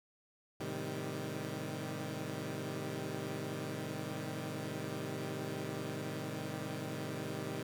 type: chord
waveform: 15% pulse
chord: A half-diminished seventh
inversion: none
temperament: equal with one note detuned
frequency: 107.24 / 130.81 / 155.56 / 196 Hz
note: A2 / C3 / Eb3 / G3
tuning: -44 / 0 / 0 / 0 cents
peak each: -39 / -37 / -36 / -40 dBFS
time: 0.6-7.63 s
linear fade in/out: 5 ms
effects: none